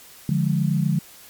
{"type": "chord", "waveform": "sine", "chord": "D diminished", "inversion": "none", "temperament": "equal", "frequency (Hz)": [146.83, 174.61, 207.7], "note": ["D3", "F3", "Ab3"], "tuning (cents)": [0, 0, 0], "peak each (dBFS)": [-21, -22, -25], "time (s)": [0.29, 0.99], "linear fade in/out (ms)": 2, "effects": ["white hiss -46 dBFS RMS until 1.29 s", "MP3 96 kbps"]}